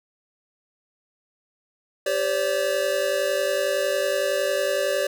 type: chord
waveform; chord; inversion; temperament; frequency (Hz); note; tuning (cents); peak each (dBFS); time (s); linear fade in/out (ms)
square; G suspended fourth; none; equal with one note detuned; 392 / 523.3 / 574.2; G4 / C5 / D5; 0 / 0 / -39; -30 / -28 / -24; 2.06-5.07; 5
effects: none